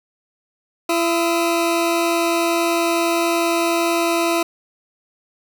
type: tone pair together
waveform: 20% pulse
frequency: 337.7 / 1280 Hz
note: E4 / D#6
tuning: +42 / +49 cents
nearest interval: octave + major seventh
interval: 2307 cents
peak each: -12 / -21 dBFS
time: 0.89-4.43 s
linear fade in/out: 5 ms
effects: none